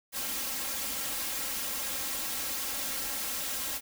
white noise with comb filter, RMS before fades -34 dBFS, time 0.12-3.81 s, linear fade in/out 50 ms, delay 3.7 ms, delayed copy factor +0.85, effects none

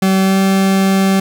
40% pulse tone with pitch glide, 191 to 193 Hz, G3 to G3, -45 to -27 cents, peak -9 dBFS, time 0.02-1.2 s, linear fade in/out 5 ms, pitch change +18 cents, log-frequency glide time 0.21-0.38 s, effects none

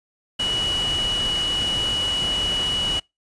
sine tone in noise, 2931 Hz, F#7, 17 cents flat, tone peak -21 dBFS, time 0.39-3 s, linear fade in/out 10 ms, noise pink, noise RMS -30 dBFS, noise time 0.39-3 s, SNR +6 dB, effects noise-tail reverb RT60 0.2 s tail -25 dB re dry + resampled to 22050 Hz

